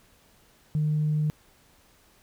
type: tone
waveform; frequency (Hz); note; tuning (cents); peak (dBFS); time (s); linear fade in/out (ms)
sine; 152.1; D#3; -39; -21; 0.75-1.3; 0
effects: tanh soft clip ceiling -18 dBFS + pink hiss -60 dBFS RMS until 2.22 s